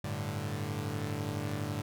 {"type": "chord", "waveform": "sawtooth", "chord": "G suspended second", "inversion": "none", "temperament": "equal", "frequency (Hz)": [98, 110, 146.83], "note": ["G2", "A2", "D3"], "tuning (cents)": [0, 0, 0], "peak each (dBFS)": -34, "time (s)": [0.04, 1.82], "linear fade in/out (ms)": 5, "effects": []}